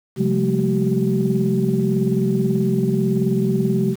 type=tone cluster; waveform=sine; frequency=134.3 / 178.1 / 199 / 217.3 / 382.2 Hz; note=C3 / F3 / G3 / A3 / G4; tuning=+46 / +34 / +26 / -21 / -44 cents; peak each=-22 dBFS; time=0.16-3.96 s; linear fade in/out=50 ms; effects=tanh soft clip ceiling -6 dBFS + 7-bit